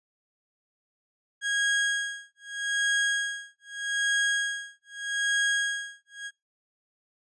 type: tone with tremolo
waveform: 35% pulse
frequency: 1641 Hz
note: G#6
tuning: 21 cents flat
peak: -21 dBFS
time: 1.41-6.31 s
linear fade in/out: 50 ms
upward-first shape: sine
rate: 0.81 Hz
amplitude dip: 100%
effects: noise-tail reverb RT60 0.2 s tail -22 dB re dry + resampled to 22050 Hz